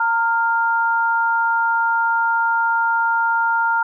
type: tone pair together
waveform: sine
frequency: 916.8 / 1400 Hz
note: A#5 / F6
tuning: -29 / +4 cents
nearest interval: perfect fifth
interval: 733 cents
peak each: -18 dBFS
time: 0-3.83 s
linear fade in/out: 5 ms
effects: none